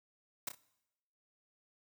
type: noise with echo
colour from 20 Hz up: white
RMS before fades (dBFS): -37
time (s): 0.47-0.49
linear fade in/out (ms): 5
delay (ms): 30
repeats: 2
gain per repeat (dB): -9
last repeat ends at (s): 0.55
effects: noise-tail reverb RT60 0.9 s tail -21 dB re dry